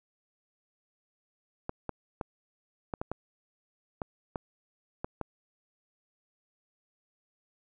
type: clicks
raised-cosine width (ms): 1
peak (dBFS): -19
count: 10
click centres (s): 1.694 / 1.893 / 2.212 / 2.938 / 3.015 / 3.116 / 4.018 / 4.358 / 5.045 / 5.213
effects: none

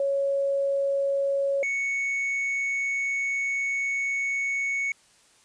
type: tone pair in turn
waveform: sine / triangle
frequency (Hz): 554.4 / 2218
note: C#5 / C#7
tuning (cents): 0 / 0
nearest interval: 2 octaves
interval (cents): 2400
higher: second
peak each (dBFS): -22 / -23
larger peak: first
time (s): 0-1.63 / 1.63-4.92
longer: second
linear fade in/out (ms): 2
effects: white hiss -59 dBFS RMS until 5.44 s + resampled to 22050 Hz

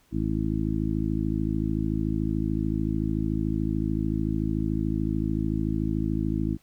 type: harmonic tone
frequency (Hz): 53.6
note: A1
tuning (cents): -45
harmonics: 1 / 2 / 3 / 4 / 5 / 6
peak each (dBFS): -31 / -31 / -31 / -31 / -31 / -31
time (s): 0.11-6.58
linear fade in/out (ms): 50
effects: pink hiss -63 dBFS RMS until 6.62 s

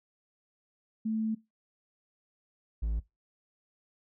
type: tone pair in turn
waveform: sine / triangle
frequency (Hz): 220 / 55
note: A3 / A1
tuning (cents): 0 / 0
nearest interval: 2 octaves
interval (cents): 2400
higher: first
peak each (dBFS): -28 / -26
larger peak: second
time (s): 1.05-1.35 / 2.82-3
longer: first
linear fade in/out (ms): 10
effects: noise-tail reverb RT60 0.2 s tail -20 dB re dry

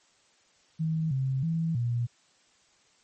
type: tone with pitch steps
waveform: sine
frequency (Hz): 159.9 / 132.9 / 163.9 / 119.5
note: D#3 / C3 / E3 / A#2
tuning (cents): +48 / +27 / -10 / +43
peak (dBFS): -25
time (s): 0.79-2.07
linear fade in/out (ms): 20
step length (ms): 320
effects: white hiss -64 dBFS RMS until 3.03 s + MP3 32 kbps

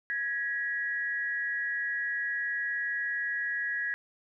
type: tone pair together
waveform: sine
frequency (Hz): 1661.2 / 1921.6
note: G#6 / B6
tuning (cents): 0 / -48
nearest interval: minor third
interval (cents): 252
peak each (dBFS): -31 / -33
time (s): 0.1-3.94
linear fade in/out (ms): 0
effects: none

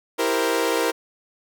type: chord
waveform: sawtooth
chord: C dominant seventh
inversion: first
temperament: equal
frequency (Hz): 329.6 / 392 / 466.2 / 523.3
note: E4 / G4 / Bb4 / C5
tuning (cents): 0 / 0 / 0 / 0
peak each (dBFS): -22 / -24 / -19 / -23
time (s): 0.18-0.92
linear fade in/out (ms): 20
effects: none

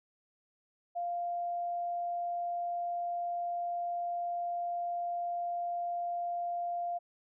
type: tone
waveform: sine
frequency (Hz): 697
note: F5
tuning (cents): -4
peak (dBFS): -32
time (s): 0.95-6.99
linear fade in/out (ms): 20
effects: none

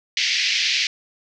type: band-pass noise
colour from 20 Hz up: pink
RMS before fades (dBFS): -21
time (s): 0.17-0.87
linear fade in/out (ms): 2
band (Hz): 2000 to 5700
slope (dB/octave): 48
effects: none

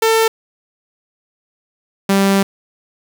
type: tone pair in turn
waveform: sawtooth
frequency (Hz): 447.6 / 196.18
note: A4 / G3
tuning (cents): +30 / +2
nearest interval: octave + major second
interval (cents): 1428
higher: first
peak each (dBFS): -7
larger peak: neither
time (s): 0.02-0.28 / 2.09-2.43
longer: second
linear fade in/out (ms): 5
effects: 7-bit

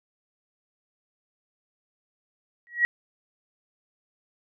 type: tone with exponential growth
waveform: sine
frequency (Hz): 1911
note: A#6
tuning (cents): +43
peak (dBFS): -14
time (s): 2.67-2.85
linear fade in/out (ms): 0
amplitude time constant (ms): 37
effects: none

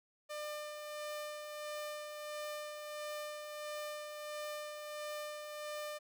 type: tone with tremolo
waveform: sawtooth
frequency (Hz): 599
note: D5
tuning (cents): +34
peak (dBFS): -36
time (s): 0.29-5.99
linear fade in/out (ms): 20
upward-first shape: sine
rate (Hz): 1.5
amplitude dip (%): 40
effects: none

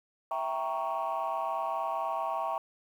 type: chord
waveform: sine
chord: E diminished seventh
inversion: none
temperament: equal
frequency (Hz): 659.3 / 784 / 932.3 / 1108.7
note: E5 / G5 / Bb5 / Db6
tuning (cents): 0 / 0 / 0 / 0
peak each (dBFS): -34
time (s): 0.31-2.58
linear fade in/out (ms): 2
effects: tanh soft clip ceiling -24 dBFS + 10-bit

